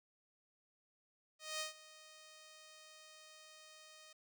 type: tone with ADSR envelope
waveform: 5% pulse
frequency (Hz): 622.3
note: D#5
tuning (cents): 0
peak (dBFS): -27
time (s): 1.39-4.13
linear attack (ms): 210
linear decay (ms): 130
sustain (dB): -19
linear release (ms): 7
effects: none